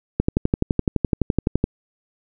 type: click train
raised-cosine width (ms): 3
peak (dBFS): -4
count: 18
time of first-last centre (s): 0.2-1.641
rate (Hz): 11.8
effects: none